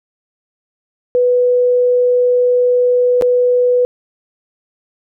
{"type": "tone with dropouts", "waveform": "sine", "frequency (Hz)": 493.9, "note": "B4", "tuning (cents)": 0, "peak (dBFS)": -9, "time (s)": [1.15, 3.85], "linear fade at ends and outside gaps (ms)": 0, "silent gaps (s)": [3.212, 3.222], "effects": []}